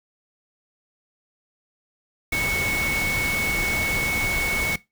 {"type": "tone in noise", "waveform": "sine", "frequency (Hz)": 2211, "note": "C#7", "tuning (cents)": -5, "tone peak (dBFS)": -22, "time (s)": [2.32, 4.76], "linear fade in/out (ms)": 5, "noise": "pink", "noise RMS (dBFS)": -28, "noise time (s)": [2.32, 4.76], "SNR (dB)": 3, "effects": ["noise-tail reverb RT60 0.2 s tail -19 dB re dry"]}